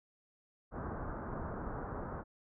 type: low-pass noise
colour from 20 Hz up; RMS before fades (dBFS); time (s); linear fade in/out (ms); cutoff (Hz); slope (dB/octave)
pink; -41; 0.71-2.24; 50; 1500; 48
effects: none